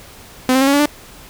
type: tone with pitch steps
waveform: sawtooth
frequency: 256.1 / 263.5 / 271 / 278.8 / 286.8 / 295 Hz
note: C4 / C4 / C#4 / C#4 / D4 / D4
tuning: -37 / +12 / -39 / +10 / -41 / +8 cents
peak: -7 dBFS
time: 0.49-0.856 s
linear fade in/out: 0 ms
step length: 61 ms
effects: pink hiss -40 dBFS RMS until 1.29 s